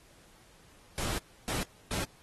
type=noise bursts at uneven times; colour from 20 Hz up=pink; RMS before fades=-34 dBFS; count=3; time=0.98-1.18 / 1.48-1.63 / 1.91-2.04 s; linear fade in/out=0 ms; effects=pink hiss -60 dBFS RMS until 2.22 s + AAC 32 kbps